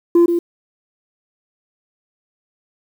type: tone with echo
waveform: sine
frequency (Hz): 343.2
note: F4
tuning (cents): -30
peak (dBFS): -5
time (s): 0.15-0.26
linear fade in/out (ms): 5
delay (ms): 130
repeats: 1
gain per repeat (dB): -8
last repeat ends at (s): 0.39
effects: tanh soft clip ceiling -7 dBFS + 7-bit